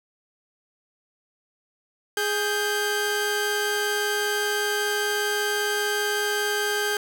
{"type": "tone pair together", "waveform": "sawtooth", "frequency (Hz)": [415.3, 1576.1], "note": ["G#4", "G6"], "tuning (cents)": [0, 9], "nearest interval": "octave + major seventh", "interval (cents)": 2309, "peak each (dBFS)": -22, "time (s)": [2.17, 6.97], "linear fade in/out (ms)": 2, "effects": []}